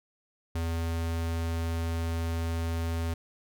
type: tone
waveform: square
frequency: 82.9 Hz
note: E2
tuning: 10 cents sharp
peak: -29 dBFS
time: 0.55-3.14 s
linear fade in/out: 5 ms
effects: none